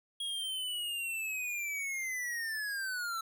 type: linear sweep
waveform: square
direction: down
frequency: 3300 to 1318.5 Hz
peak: -35 dBFS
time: 0.2-3.21 s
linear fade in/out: 5 ms
effects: none